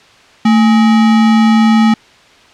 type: tone with sample-and-hold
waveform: sine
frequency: 222.2 Hz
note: A3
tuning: 17 cents sharp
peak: -5 dBFS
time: 0.45-1.94 s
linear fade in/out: 5 ms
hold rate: 1050 Hz
effects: white hiss -43 dBFS RMS until 2.53 s + low-pass 4000 Hz 12 dB/octave